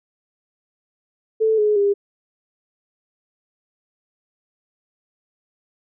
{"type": "tone with pitch steps", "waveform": "sine", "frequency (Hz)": [440.4, 421.5, 403.4], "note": ["A4", "G#4", "G4"], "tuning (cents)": [2, 26, 50], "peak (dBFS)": -14, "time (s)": [1.4, 1.94], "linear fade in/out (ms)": 20, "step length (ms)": 180, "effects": []}